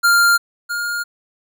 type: tone pair in turn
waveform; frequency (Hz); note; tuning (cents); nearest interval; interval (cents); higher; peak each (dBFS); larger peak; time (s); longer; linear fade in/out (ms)
square; 1396.9 / 1416.4; F6 / F6; 0 / +24; unison; 24; second; -11 / -21; first; 0.03-0.38 / 0.69-1.04; neither; 20
effects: none